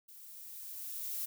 violet noise with level ramp, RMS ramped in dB -54 to -37 dBFS, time 0.08-1.26 s, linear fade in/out 10 ms, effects none

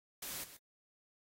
white noise with echo, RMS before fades -43 dBFS, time 0.22-0.44 s, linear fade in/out 5 ms, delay 130 ms, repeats 1, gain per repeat -12 dB, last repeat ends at 0.57 s, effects AAC 48 kbps

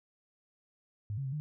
sine tone with pitch steps, 103.9 / 137.2 / 132.4 / 150.7 Hz, G#2 / C#3 / C3 / D3, +1 / -17 / +21 / +45 cents, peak -33 dBFS, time 1.1-1.4 s, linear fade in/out 0 ms, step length 75 ms, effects none

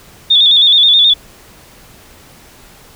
sine tone with vibrato, 3548 Hz, A7, 14 cents sharp, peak -5 dBFS, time 0.3-1.14 s, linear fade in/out 10 ms, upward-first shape square, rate 9.4 Hz, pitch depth 52 cents each way, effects pink hiss -41 dBFS RMS until 2.95 s

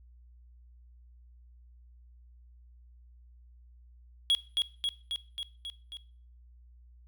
triangle tone with echo, 3322 Hz, G#7, in tune, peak -20 dBFS, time 4.3-4.35 s, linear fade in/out 0 ms, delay 270 ms, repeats 6, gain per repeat -3 dB, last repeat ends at 5.97 s, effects noise-tail reverb RT60 0.5 s tail -19 dB re dry + added 60 Hz sine -53 dBFS peak until 7.07 s

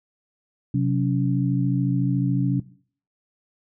sine tone cluster, 130.9 / 184.8 / 282.1 Hz, C3 / F#3 / C#4, +1 / -2 / +30 cents, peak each -21 / -24 / -25 dBFS, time 0.74-2.6 s, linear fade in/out 5 ms, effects noise-tail reverb RT60 0.5 s tail -19 dB re dry

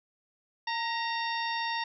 harmonic tone with a mistuned harmonic, 918 Hz, A#5, 27 cents flat, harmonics 1 / 2 / 3 / 4 / 5 / 6, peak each -32 / -35 / -40 / -39 / -43 / -42 dBFS, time 0.67-1.84 s, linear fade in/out 5 ms, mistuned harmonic 2, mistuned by +51 cents, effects none

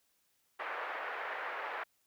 white band-pass noise, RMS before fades -40 dBFS, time 0.59-1.84 s, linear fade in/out 10 ms, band 500 to 1900 Hz, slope 24 dB/octave, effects white hiss -75 dBFS RMS until 2.06 s

